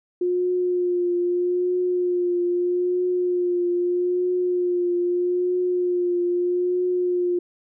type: tone with vibrato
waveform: sine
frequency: 356.4 Hz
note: F4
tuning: 35 cents sharp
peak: -19 dBFS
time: 0.21-7.39 s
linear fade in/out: 5 ms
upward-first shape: triangle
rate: 0.79 Hz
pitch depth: 27 cents each way
effects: none